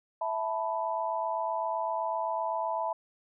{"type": "chord", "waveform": "sine", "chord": "E suspended fourth", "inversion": "none", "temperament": "equal with one note detuned", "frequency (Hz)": [657.4, 880, 987.8], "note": ["E5", "A5", "B5"], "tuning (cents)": [-5, 0, 0], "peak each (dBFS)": -33, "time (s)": [0.21, 2.93], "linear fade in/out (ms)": 5, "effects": []}